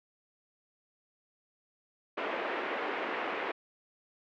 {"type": "band-pass noise", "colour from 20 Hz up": "pink", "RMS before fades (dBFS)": -35, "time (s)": [2.17, 3.52], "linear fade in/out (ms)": 10, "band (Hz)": [330, 2500], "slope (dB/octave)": 24, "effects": []}